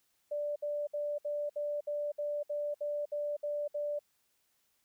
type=tone bursts; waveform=sine; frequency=587.3 Hz; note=D5; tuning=in tune; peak=-32 dBFS; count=12; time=0.31-3.992 s; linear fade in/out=10 ms; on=250 ms; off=62 ms; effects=white hiss -75 dBFS RMS until 4.84 s